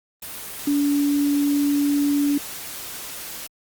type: tone in noise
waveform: sine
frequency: 286.9 Hz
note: D4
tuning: 40 cents flat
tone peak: -17 dBFS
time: 0.67-2.38 s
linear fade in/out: 5 ms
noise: white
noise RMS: -34 dBFS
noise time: 0.22-3.47 s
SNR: +14 dB
effects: Opus 32 kbps